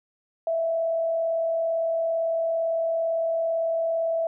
sine tone with frequency modulation, 659.3 Hz, E5, in tune, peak -22 dBFS, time 0.47-4.27 s, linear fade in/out 2 ms, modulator 37.8 Hz, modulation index 0.28, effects none

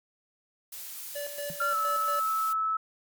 blue noise, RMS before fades -40 dBFS, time 0.72-2.53 s, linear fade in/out 5 ms
square tone with tremolo, 578 Hz, D5, 28 cents flat, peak -34 dBFS, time 1.15-2.2 s, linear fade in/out 10 ms, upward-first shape square, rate 4.3 Hz, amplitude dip 65%
sine tone with exponential decay, 164.81 Hz, E3, in tune, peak -35 dBFS, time 1.5-1.58 s, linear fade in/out 2 ms, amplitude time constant 16 ms
sine tone with pitch glide, 1377 to 1304.2 Hz, F6 to E6, -25 to -19 cents, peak -25 dBFS, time 1.6-2.77 s, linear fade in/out 5 ms, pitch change -94 cents, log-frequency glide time 1.7-1.76 s
effects MP3 96 kbps

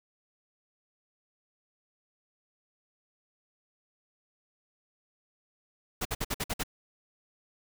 pink noise bursts, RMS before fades -31 dBFS, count 7, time 6.01-6.635 s, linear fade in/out 10 ms, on 43 ms, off 54 ms, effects none

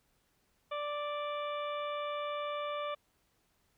harmonic tone, 587.3 Hz, D5, in tune, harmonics 1 / 2 / 3 / 4 / 5 / 6, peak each -37 / -38 / -52 / -47 / -51 / -49 dBFS, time 0.71-2.95 s, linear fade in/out 10 ms, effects pink hiss -74 dBFS RMS until 3.77 s

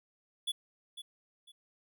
square tone with echo, 3432 Hz, A7, 44 cents flat, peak -32 dBFS, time 0.47-0.52 s, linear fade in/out 10 ms, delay 500 ms, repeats 2, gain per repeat -11 dB, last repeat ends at 1.52 s, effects none

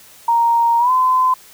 sine tone with pitch glide, 932.3 to 1022.6 Hz, A#5 to C6, 0 to -40 cents, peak -11 dBFS, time 0.28-1.34 s, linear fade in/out 5 ms, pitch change +160 cents, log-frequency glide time 0.79-0.91 s, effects white hiss -44 dBFS RMS until 1.53 s

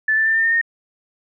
sine tone with pitch steps, 1748 / 1766.3 / 1784.7 / 1803.4 / 1822.2 / 1841.3 Hz, A6 / A6 / A6 / A6 / A#6 / A#6, -12 / +6 / +24 / +42 / -40 / -22 cents, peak -14 dBFS, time 0.08-0.614 s, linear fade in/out 5 ms, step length 89 ms, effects none

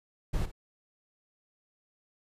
brown noise with echo, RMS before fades -29 dBFS, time 0.33-0.46 s, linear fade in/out 10 ms, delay 56 ms, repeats 1, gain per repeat -13 dB, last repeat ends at 0.516 s, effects resampled to 32000 Hz

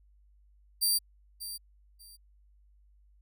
15% pulse tone with echo, 4699 Hz, D8, in tune, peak -18 dBFS, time 0.81-0.99 s, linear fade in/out 20 ms, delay 590 ms, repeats 2, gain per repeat -13 dB, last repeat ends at 2.17 s, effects added 50 Hz sine -59 dBFS peak until 3.21 s

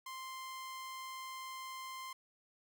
sawtooth tone, 1046.5 Hz, C6, in tune, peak -40 dBFS, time 0.06-2.13 s, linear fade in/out 5 ms, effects none

